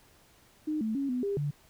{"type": "tone with pitch steps", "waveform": "sine", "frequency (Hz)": [306.7, 219.3, 276.9, 249.7, 401.1, 145.3], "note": ["D#4", "A3", "C#4", "B3", "G4", "D3"], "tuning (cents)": [-25, -6, -2, 19, 40, -18], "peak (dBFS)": -28, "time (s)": [0.67, 1.51], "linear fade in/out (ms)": 10, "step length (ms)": 140, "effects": ["pink hiss -61 dBFS RMS until 1.69 s"]}